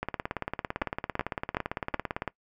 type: two click trains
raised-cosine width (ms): 0.5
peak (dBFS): -11 / -15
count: 4 / 41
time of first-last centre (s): 0.82-1.944 / 0.03-2.277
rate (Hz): 2.67 / 17.8
effects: noise-tail reverb RT60 0.1 s tail -21 dB re dry